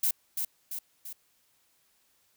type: noise with echo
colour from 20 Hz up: violet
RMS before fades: -26 dBFS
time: 0.03-0.11 s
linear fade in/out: 5 ms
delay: 340 ms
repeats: 3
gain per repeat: -5 dB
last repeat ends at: 1.13 s
effects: white hiss -69 dBFS RMS until 2.36 s